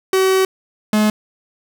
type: tone pair in turn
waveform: 45% pulse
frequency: 379.5 / 213 Hz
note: F#4 / G#3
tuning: +44 / +44 cents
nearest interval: minor seventh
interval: 1000 cents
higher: first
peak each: -12 / -12 dBFS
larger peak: neither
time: 0.13-0.45 / 0.93-1.1 s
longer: first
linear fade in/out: 2 ms
effects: none